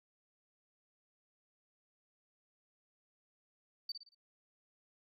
sine tone with echo, 4597 Hz, D8, 38 cents flat, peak -35 dBFS, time 3.89-3.92 s, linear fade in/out 5 ms, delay 57 ms, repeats 4, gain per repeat -8 dB, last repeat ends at 4.148 s, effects tanh soft clip ceiling -34 dBFS

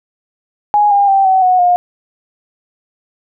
sine tone with pitch steps, 830.6 / 805.6 / 781.3 / 757.7 / 734.9 / 712.7 Hz, G#5 / G5 / G5 / F#5 / F#5 / F5, 0 / +47 / -6 / +41 / -12 / +35 cents, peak -7 dBFS, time 0.74-1.76 s, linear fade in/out 0 ms, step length 170 ms, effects none

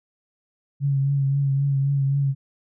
sine tone with vibrato, 138.59 Hz, C#3, in tune, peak -18 dBFS, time 0.8-2.35 s, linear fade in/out 50 ms, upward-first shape triangle, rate 3.8 Hz, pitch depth 37 cents each way, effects none

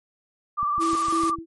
sine tone with vibrato, 1174.7 Hz, D6, in tune, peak -21 dBFS, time 0.57-1.36 s, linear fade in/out 20 ms, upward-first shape square, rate 19 Hz, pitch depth 31 cents each way
click train, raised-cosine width 5 ms, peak -27 dBFS, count 6, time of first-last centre 0.63-1.386 s, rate 6.61 Hz
sine tone with tremolo, 329.6 Hz, E4, in tune, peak -23 dBFS, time 0.78-1.46 s, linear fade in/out 50 ms, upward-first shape square, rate 2.9 Hz, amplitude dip 70%
white high-pass noise, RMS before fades -35 dBFS, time 0.8-1.31 s, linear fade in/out 20 ms, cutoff 530 Hz, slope 24 dB/octave
effects MP3 48 kbps

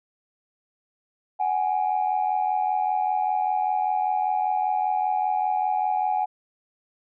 sine tone pair together, 747 / 832.1 Hz, F#5 / G#5, +16 / +3 cents, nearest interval major second, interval 187 cents, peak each -23 dBFS, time 1.39-6.26 s, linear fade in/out 20 ms, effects tanh soft clip ceiling -15 dBFS

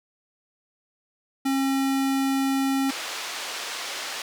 square tone, 270 Hz, C#4, 45 cents flat, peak -22 dBFS, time 1.45-2.91 s, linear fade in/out 10 ms
white band-pass noise, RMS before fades -33 dBFS, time 2.89-4.22 s, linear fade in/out 2 ms, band 490 to 4800 Hz, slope 12 dB/octave
effects none

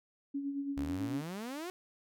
sine tone with tremolo, 280 Hz, C#4, 18 cents sharp, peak -32 dBFS, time 0.34-1.22 s, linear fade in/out 10 ms, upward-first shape sine, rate 9 Hz, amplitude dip 50%
sawtooth exponential sweep, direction up, 65.3 to 376.2 Hz, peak -35 dBFS, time 0.77-1.7 s, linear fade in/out 0 ms
effects none

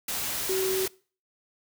sine tone in noise, 378.8 Hz, F#4, 41 cents sharp, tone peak -25 dBFS, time 0.49-0.86 s, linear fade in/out 5 ms, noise white, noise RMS -31 dBFS, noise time 0.08-0.88 s, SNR +3 dB, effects noise-tail reverb RT60 0.4 s tail -23 dB re dry

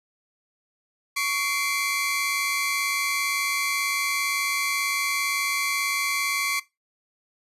sawtooth tone cluster, 1118 / 2079 / 2334 Hz, C#6 / C7 / D7, +14 / -12 / -11 cents, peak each -25 dBFS, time 1.16-6.6 s, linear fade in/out 10 ms, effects noise-tail reverb RT60 0.2 s tail -18 dB re dry + resampled to 32000 Hz

